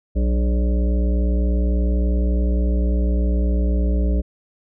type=harmonic tone with a mistuned harmonic; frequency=59.8 Hz; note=A#1; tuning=45 cents sharp; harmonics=1 / 3 / 5 / 7 / 9 / 10; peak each=-16 / -26 / -30 / -33 / -35 / -36 dBFS; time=0.15-4.22 s; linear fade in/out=20 ms; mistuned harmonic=3; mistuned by=+110 cents; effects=none